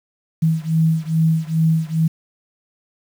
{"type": "beating tone pair", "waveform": "sine", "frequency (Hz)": [160, 162.4], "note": ["D#3", "E3"], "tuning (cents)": [49, -26], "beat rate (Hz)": 2.4, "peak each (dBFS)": [-17, -18], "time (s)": [0.42, 2.08], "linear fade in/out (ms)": 10, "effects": ["7-bit"]}